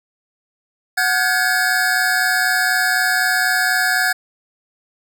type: tone cluster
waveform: square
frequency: 739 / 1438 / 1566 / 1690 Hz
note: F#5 / F#6 / G6 / G#6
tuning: -2 / -50 / -2 / +30 cents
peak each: -23 / -23 / -22 / -19 dBFS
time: 0.97-4.13 s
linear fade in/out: 10 ms
effects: none